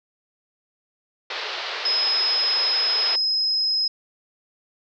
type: band-pass noise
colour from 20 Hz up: white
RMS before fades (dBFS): -30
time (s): 1.3-3.16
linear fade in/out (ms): 5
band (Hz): 390 to 4700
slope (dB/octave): 48
type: tone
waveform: sine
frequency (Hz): 5110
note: D#8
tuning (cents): +45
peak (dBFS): -19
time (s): 1.85-3.88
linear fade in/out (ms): 5
effects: none